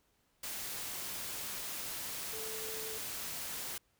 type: tone in noise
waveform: sine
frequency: 440 Hz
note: A4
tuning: in tune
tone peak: -45 dBFS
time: 2.33-2.98 s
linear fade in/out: 5 ms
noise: white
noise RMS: -41 dBFS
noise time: 0.43-3.78 s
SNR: -7 dB
effects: pink hiss -74 dBFS RMS until 3.99 s